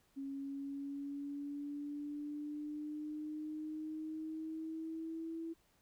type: exponential sweep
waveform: sine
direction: up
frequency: 273.6 to 329.6 Hz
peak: -40 dBFS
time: 0.16-5.54 s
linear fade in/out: 20 ms
effects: pink hiss -73 dBFS RMS until 5.81 s